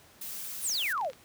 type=noise; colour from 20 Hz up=blue; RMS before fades=-39 dBFS; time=0.21-0.93 s; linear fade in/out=5 ms
type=exponential sweep; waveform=sine; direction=down; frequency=11010 to 465.9 Hz; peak=-28 dBFS; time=0.61-1.12 s; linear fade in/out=50 ms
type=clicks; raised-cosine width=0.2 ms; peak=-30 dBFS; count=11; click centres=0.698 / 0.753 / 0.793 / 0.824 / 0.86 / 0.905 / 0.978 / 1.012 / 1.048 / 1.1 / 1.133 s
effects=pink hiss -57 dBFS RMS until 1.24 s + high-pass 80 Hz 12 dB/octave

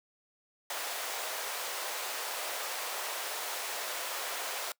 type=high-pass noise; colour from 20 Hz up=pink; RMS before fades=-37 dBFS; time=0.7-4.72 s; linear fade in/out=2 ms; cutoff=520 Hz; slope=24 dB/octave; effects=noise-tail reverb RT60 0.1 s tail -23 dB re dry

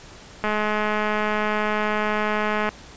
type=click train; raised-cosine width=0.5 ms; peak=-9 dBFS; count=478; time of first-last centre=0.44-2.69 s; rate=212 Hz; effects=pink hiss -44 dBFS RMS until 2.96 s + resampled to 16000 Hz

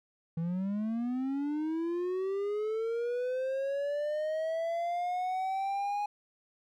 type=linear sweep; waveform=triangle; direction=up; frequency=161.3 to 830 Hz; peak=-28 dBFS; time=0.37-6.06 s; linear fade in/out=5 ms; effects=none

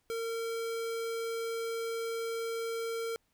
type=tone; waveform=square; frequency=457.4 Hz; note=A#4; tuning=33 cents flat; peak=-34 dBFS; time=0.1-3.16 s; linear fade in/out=0 ms; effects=pink hiss -75 dBFS RMS until 3.33 s

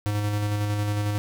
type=tone with tremolo; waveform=square; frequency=103.83 Hz; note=G#2; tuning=in tune; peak=-23 dBFS; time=0.06-1.18 s; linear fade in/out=0 ms; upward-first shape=square; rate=11 Hz; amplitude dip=25%; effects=none

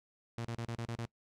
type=tone bursts; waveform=sawtooth; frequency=116.54 Hz; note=A#2; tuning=in tune; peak=-33 dBFS; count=7; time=0.38-1.055 s; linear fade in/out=0 ms; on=69 ms; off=32 ms; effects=noise-tail reverb RT60 0.1 s tail -23 dB re dry + low-pass 8000 Hz 12 dB/octave

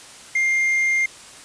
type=tone; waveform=triangle; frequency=2111 Hz; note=C7; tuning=15 cents sharp; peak=-15 dBFS; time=0.35-1.06 s; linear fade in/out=5 ms; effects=white hiss -42 dBFS RMS until 1.44 s + resampled to 22050 Hz

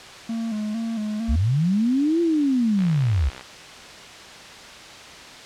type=tone with vibrato; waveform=triangle; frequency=219.8 Hz; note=A3; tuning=2 cents flat; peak=-22 dBFS; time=0.29-1.36 s; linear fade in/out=5 ms; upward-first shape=square; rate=2.2 Hz; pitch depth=60 cents each way
type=linear two-way sweep; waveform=sine; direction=up then down; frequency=55 to 345.1 to 59.3 Hz; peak=-17 dBFS; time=1.28-3.3 s; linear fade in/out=20 ms; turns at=2.21 s
type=click train; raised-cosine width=0.3 ms; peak=-21 dBFS; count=41; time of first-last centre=2.79-3.41 s; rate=64.5 Hz
effects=white hiss -40 dBFS RMS until 5.45 s + low-pass 5000 Hz 12 dB/octave

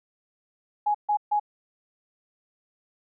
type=tone bursts; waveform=sine; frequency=834 Hz; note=G#5; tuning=7 cents sharp; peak=-20 dBFS; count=3; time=0.86-1.398 s; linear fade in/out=10 ms; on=86 ms; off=140 ms; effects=none

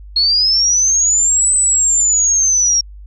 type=linear two-way sweep; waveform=sine; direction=up then down; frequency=4272 to 8100 to 5560 Hz; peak=-10 dBFS; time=0.16-2.81 s; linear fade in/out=5 ms; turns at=1.54 s; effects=added 50 Hz sine -32 dBFS peak until 3.06 s

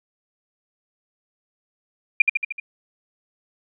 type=tone with echo; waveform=sine; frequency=2401 Hz; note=D7; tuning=38 cents sharp; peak=-8 dBFS; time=2.2-2.22 s; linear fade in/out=5 ms; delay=76 ms; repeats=5; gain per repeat=-4 dB; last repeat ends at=2.6 s; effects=none

